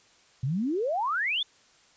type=exponential sweep; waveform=sine; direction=up; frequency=120.1 to 3612 Hz; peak=-25 dBFS; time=0.43-1.43 s; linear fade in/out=5 ms; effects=white hiss -60 dBFS RMS until 1.96 s + resampled to 16000 Hz